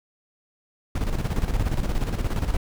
brown noise with tremolo, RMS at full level -22 dBFS, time 0.95-2.57 s, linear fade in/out 5 ms, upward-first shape square, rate 17 Hz, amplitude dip 60%, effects none

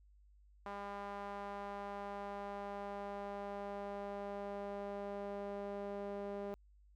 sawtooth tone with band-pass filter sweep, 201.3 Hz, G3, 46 cents sharp, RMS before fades -44 dBFS, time 0.66-6.54 s, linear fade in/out 0 ms, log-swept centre 950 to 520 Hz, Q 1.8, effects added 50 Hz sine -62 dBFS peak until 6.95 s

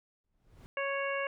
brown noise with exponential growth, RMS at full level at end -46 dBFS, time 0.24-0.66 s, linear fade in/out 0 ms, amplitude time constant 90 ms
harmonic tone, 554 Hz, C#5, 1 cent flat, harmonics 1 / 2 / 3 / 4 / 5, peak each -34 / -38 / -38 / -39 / -41 dBFS, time 0.77-1.27 s, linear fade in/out 2 ms
effects none

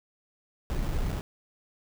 brown noise with sample-and-hold, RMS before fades -29 dBFS, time 0.7-1.21 s, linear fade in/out 0 ms, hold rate 2100 Hz, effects none

